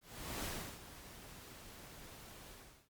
pink noise with ADSR envelope, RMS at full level -41 dBFS, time 0.01-2.89 s, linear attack 440 ms, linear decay 330 ms, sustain -13 dB, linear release 380 ms, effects Opus 48 kbps

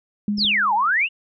sine tone with exponential decay, 206.6 Hz, G#3, 9 cents flat, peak -17 dBFS, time 0.28-0.93 s, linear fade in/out 2 ms, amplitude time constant 140 ms
sine exponential two-way sweep, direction down then up, 5550 to 800 to 2952 Hz, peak -16 dBFS, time 0.37-1.09 s, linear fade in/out 50 ms, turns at 0.74 s
clicks, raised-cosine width 3 ms, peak -26 dBFS, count 2, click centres 0.383 / 0.449 s
effects none

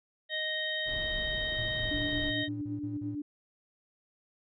harmonic tone, 622.3 Hz, D#5, in tune, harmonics 1 / 3 / 5 / 6, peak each -39 / -34 / -38 / -36 dBFS, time 0.29-2.49 s, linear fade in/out 50 ms
brown noise, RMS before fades -40 dBFS, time 0.85-2.33 s, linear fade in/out 50 ms
triangle tone bursts, 112.5 Hz, A2, 39 cents sharp, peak -36 dBFS, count 9, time 1.58-3.152 s, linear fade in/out 5 ms, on 140 ms, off 39 ms
sine tone with tremolo, 293.7 Hz, D4, in tune, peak -32 dBFS, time 1.91-3.22 s, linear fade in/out 5 ms, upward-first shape sine, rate 8.8 Hz, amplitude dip 45%
effects resampled to 11025 Hz

